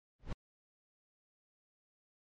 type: noise with exponential growth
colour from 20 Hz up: brown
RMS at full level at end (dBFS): -31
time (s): 0.19-0.33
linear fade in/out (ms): 5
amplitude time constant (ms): 29
effects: low-pass 5000 Hz 12 dB/octave + MP3 48 kbps